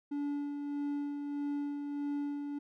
triangle tone with tremolo, 287.8 Hz, D4, 35 cents flat, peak -30 dBFS, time 0.11-2.59 s, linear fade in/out 10 ms, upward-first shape sine, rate 1.6 Hz, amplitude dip 40%, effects none

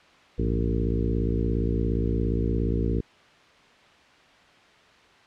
harmonic tone with a mistuned harmonic, 57.2 Hz, A#1, 32 cents flat, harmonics 1 / 2 / 3 / 4 / 5 / 6 / 7 / 8, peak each -26 / -29 / -31 / -32 / -33 / -34 / -34 / -35 dBFS, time 0.38-3.01 s, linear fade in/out 10 ms, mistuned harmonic 2, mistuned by -120 cents, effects white hiss -54 dBFS RMS until 5.26 s + low-pass 3000 Hz 12 dB/octave

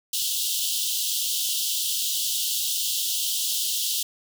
pink high-pass noise, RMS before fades -26 dBFS, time 0.13-4.03 s, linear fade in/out 5 ms, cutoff 2900 Hz, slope 96 dB/octave, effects none

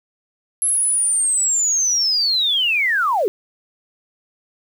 sine linear sweep, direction down, 11090 to 350 Hz, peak -15 dBFS, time 0.62-3.28 s, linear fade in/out 0 ms, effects 7-bit

